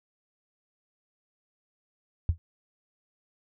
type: tone with exponential decay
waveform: sine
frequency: 83.9 Hz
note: E2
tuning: 31 cents sharp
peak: -16 dBFS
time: 2.29-2.38 s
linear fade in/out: 0 ms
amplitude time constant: 18 ms
effects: none